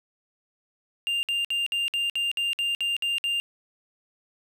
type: tone bursts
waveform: triangle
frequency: 2796 Hz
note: F7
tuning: 1 cent sharp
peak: -22 dBFS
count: 11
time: 1.07-3.4 s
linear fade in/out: 0 ms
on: 160 ms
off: 57 ms
effects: none